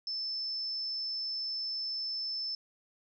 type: tone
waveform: sine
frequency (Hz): 5274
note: E8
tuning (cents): 0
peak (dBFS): -33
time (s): 0.07-2.55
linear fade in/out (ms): 2
effects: none